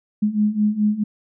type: beating tone pair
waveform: sine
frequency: 207.7 / 212.4 Hz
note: G#3 / G#3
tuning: 0 / +39 cents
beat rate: 4.7 Hz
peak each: -21 / -18 dBFS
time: 0.22-1.04 s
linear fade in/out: 10 ms
effects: none